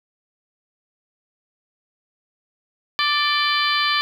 harmonic tone with a mistuned harmonic, 587.3 Hz, D5, in tune, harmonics 2 / 3 / 4 / 5 / 6 / 7 / 8, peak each -22 / -24 / -25 / -26 / -27 / -27 / -28 dBFS, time 2.99-4.01 s, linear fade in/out 0 ms, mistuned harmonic 5, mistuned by +55 cents, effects 8-bit

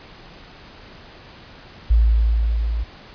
sine tone with level ramp, 55.9 Hz, A1, 28 cents sharp, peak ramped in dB -10 to -20 dBFS, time 1.9-2.84 s, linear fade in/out 10 ms, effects pink hiss -43 dBFS RMS until 3.14 s + resampled to 11025 Hz

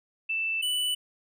sine / square tone pair in turn, 2653 / 2976 Hz, E7 / F#7, +10 / +9 cents, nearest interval major second, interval 199 cents, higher second, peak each -26 dBFS, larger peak neither, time 0.29-0.62 / 0.62-0.95 s, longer neither, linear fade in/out 10 ms, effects none

